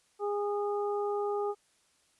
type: harmonic tone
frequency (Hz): 410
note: G#4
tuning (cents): -22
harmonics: 1 / 2 / 3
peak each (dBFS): -30 / -36 / -40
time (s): 0.19-1.55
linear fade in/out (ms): 50
effects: white hiss -69 dBFS RMS until 2.19 s + resampled to 24000 Hz